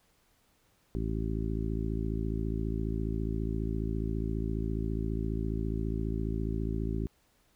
harmonic tone, 54.7 Hz, A1, 9 cents flat, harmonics 1 / 2 / 3 / 4 / 5 / 6 / 7, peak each -33 / -36 / -38 / -39 / -40 / -41 / -41 dBFS, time 0.95-7.07 s, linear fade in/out 0 ms, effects pink hiss -69 dBFS RMS until 7.55 s

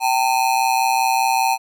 square ring-modulated tone, 839 Hz, G#5, 17 cents sharp, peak -13 dBFS, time 0-1.58 s, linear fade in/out 50 ms, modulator 62.5 Hz, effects none

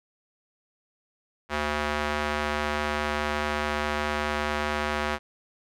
square tone with band-pass filter, 74.6 Hz, D2, 28 cents sharp, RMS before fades -28 dBFS, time 1.49-5.19 s, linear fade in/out 50 ms, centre 1500 Hz, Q 0.76, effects none

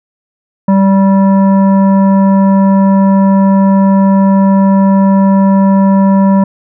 sine tone with frequency modulation, 195.3 Hz, G3, 6 cents flat, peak -4 dBFS, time 0.68-6.44 s, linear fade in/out 5 ms, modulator 776 Hz, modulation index 0.54, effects none

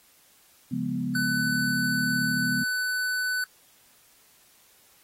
sine chord, C# dominant seventh, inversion none, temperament equal with one note detuned, 136.76 / 174.61 / 207.7 / 246.9 Hz, C#3 / E#3 / G#3 / B3, -23 / 0 / 0 / 0 cents, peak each -34 / -33 / -33 / -29 dBFS, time 0.71-2.64 s, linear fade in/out 10 ms
square tone, 1500 Hz, F#6, 23 cents sharp, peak -26 dBFS, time 1.15-3.44 s, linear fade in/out 2 ms
effects white hiss -59 dBFS RMS until 5.03 s + AAC 48 kbps

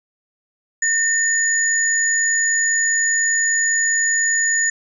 sine tone pair together, 1821 / 6875 Hz, A#6 / A8, -41 / -41 cents, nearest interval octave + major seventh, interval 2300 cents, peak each -18 dBFS, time 0.82-4.7 s, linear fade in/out 5 ms, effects none

